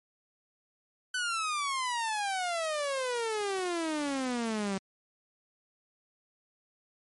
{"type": "exponential sweep", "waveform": "sawtooth", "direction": "down", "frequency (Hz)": [1517, 190], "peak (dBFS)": -26, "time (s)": [1.14, 4.78], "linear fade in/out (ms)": 5, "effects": ["MP3 48 kbps"]}